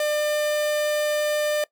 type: tone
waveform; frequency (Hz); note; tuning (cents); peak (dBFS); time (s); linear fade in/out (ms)
45% pulse; 599; D5; +34; -21; 0-1.64; 2
effects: noise-tail reverb RT60 0.1 s tail -21 dB re dry